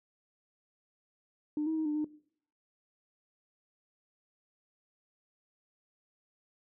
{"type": "tone with pitch steps", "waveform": "sine", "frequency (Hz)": [300, 318.6, 315.2, 299.3, 303.6], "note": ["D4", "D#4", "D#4", "D4", "D#4"], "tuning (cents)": [37, 41, 23, 33, -42], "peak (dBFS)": -28, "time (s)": [1.57, 2.045], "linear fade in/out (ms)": 2, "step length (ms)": 95, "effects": ["noise-tail reverb RT60 0.6 s tail -20 dB re dry", "tanh soft clip ceiling -25 dBFS"]}